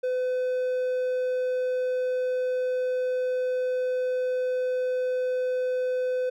triangle tone, 506 Hz, B4, 42 cents sharp, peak -22 dBFS, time 0.03-6.3 s, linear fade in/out 10 ms, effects none

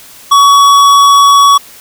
sine tone with tanh clipping, 1127 Hz, C#6, 28 cents sharp, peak -4 dBFS, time 0.31-1.58 s, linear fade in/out 10 ms, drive 17 dB, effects white hiss -35 dBFS RMS until 1.8 s

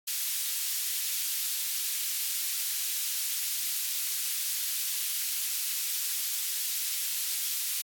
white high-pass noise, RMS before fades -31 dBFS, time 0.07-7.82 s, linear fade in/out 10 ms, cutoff 2800 Hz, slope 12 dB/octave, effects AAC 64 kbps

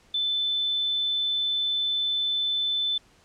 sine tone, 3520 Hz, A7, in tune, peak -23 dBFS, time 0.14-2.98 s, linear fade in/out 5 ms, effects pink hiss -59 dBFS RMS until 3.24 s + low-pass 8000 Hz 12 dB/octave

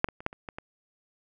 clicks, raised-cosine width 0.5 ms, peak -6 / -22 / -28 / -12 / -29 / -22 / -22 dBFS, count 7, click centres 0.044 / 0.087 / 0.205 / 0.264 / 0.329 / 0.488 / 0.585 s, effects none

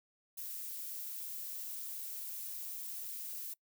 violet noise, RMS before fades -43 dBFS, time 0.37-3.54 s, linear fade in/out 10 ms, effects noise-tail reverb RT60 0.1 s tail -23 dB re dry

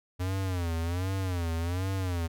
square tone with vibrato, 89 Hz, F2, 33 cents sharp, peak -29 dBFS, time 0.19-2.28 s, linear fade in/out 20 ms, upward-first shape sine, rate 1.3 Hz, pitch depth 140 cents each way, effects none

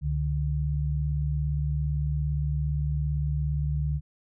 sine tone pair together, 69.3 / 146.84 Hz, C#2 / D3, 0 / 0 cents, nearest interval octave + minor second, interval 1300 cents, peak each -27 dBFS, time 0.01-4.01 s, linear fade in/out 50 ms, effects none

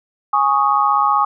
sine chord, Ab suspended fourth, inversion none, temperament equal, 830.6 / 1108.7 / 1244.5 Hz, Ab5 / Db6 / Eb6, 0 / 0 / 0 cents, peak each -17 / -16 / -17 dBFS, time 0.33-1.25 s, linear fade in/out 5 ms, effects none

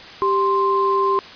sine tone pair together, 392 / 1046.5 Hz, G4 / C6, 0 / 0 cents, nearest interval octave + perfect fourth, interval 1700 cents, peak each -19 / -17 dBFS, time 0.22-1.19 s, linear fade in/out 0 ms, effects white hiss -38 dBFS RMS until 1.35 s + resampled to 11025 Hz

